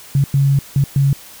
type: tone bursts at uneven times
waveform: sine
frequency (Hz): 138.59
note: C#3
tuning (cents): 0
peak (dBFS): -10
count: 4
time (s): 0.15-0.24 / 0.34-0.59 / 0.76-0.84 / 0.96-1.13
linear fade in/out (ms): 2
effects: white hiss -39 dBFS RMS until 1.4 s